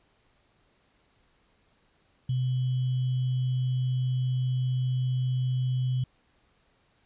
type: tone with sample-and-hold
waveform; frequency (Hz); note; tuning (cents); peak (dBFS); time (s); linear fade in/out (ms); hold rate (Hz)
sine; 127.5; C3; -44; -24; 2.29-6.04; 5; 3150
effects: pink hiss -67 dBFS RMS until 7.05 s + resampled to 8000 Hz